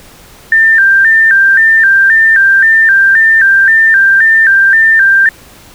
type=tone with vibrato; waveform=sine; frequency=1684 Hz; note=G#6; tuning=24 cents sharp; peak=-3 dBFS; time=0.52-5.29 s; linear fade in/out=2 ms; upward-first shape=square; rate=1.9 Hz; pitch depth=110 cents each way; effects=pink hiss -37 dBFS RMS until 5.74 s